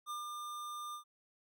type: tone with ADSR envelope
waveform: square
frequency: 1200 Hz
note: D6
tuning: 37 cents sharp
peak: -39 dBFS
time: 0.06-1.04 s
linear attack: 44 ms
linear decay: 140 ms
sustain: -3 dB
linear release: 100 ms
effects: none